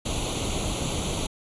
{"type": "noise with comb filter", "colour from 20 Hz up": "pink", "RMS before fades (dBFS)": -28, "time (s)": [0.05, 1.27], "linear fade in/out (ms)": 10, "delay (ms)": 0.29, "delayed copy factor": 0.8, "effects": ["resampled to 24000 Hz"]}